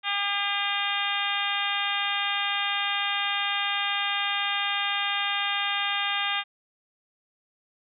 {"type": "harmonic tone", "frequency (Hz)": 403.1, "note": "G4", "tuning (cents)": 48, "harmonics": [2, 3, 4, 5, 6, 7, 8, 9], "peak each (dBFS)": [-33, -33, -33, -33, -33, -33, -33, -33], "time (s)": [0.03, 6.44], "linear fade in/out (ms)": 50, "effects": []}